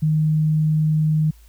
sine tone, 154.9 Hz, D#3, 7 cents flat, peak -15 dBFS, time 0.02-1.31 s, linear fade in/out 10 ms, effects added 55 Hz sine -45 dBFS peak until 1.48 s + white hiss -57 dBFS RMS until 1.48 s

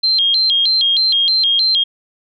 sine tone with vibrato, 3659 Hz, A#7, 33 cents flat, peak -11 dBFS, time 0.03-1.84 s, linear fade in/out 10 ms, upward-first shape square, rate 3.2 Hz, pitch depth 210 cents each way, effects none

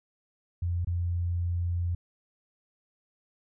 sine tone with dropouts, 87 Hz, F2, 6 cents flat, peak -26 dBFS, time 0.62-1.95 s, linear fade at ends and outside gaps 5 ms, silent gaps 0.848-0.871 s, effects none

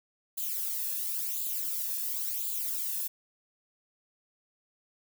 violet noise with flanger, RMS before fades -33 dBFS, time 0.37-3.08 s, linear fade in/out 10 ms, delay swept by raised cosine 0.26 to 1.17 ms, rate 0.95 Hz, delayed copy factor +0.75, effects none

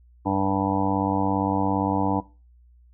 harmonic tone, 97.5 Hz, G2, 9 cents flat, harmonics 1 / 2 / 3 / 5 / 6 / 7 / 8 / 9 / 10, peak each -30 / -29 / -24 / -32 / -36 / -34 / -30 / -29 / -32 dBFS, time 0.25-2.21 s, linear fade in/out 20 ms, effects noise-tail reverb RT60 0.3 s tail -18 dB re dry + added 60 Hz sine -51 dBFS peak until 2.93 s

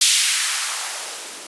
violet noise with band-pass filter sweep, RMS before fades -21 dBFS, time 0.01-1.47 s, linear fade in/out 5 ms, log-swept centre 3500 to 270 Hz, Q 1.3, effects resampled to 24000 Hz

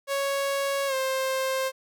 sawtooth tone with pitch glide, 554.4 to 527.5 Hz, C#5 to C5, 0 to +14 cents, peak -21 dBFS, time 0.07-1.72 s, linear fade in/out 50 ms, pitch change -86 cents, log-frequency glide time 0.87-0.94 s, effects none

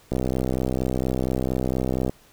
click train, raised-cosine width 2 ms, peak -11 dBFS, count 128, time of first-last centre 0.12-2.095 s, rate 64.3 Hz, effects pink hiss -55 dBFS RMS until 2.32 s

